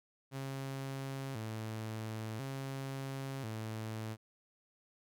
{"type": "tone with vibrato", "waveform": "sawtooth", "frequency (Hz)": 122.1, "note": "B2", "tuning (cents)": -19, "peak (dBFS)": -35, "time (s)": [0.31, 4.17], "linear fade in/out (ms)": 50, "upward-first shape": "square", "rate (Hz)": 0.48, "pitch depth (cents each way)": 180, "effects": []}